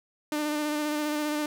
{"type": "tone with vibrato", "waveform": "sawtooth", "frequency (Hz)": 299.7, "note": "D4", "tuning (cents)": 35, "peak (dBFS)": -23, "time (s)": [0.32, 1.46], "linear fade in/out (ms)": 2, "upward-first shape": "square", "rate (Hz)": 15, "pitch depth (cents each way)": 18, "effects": []}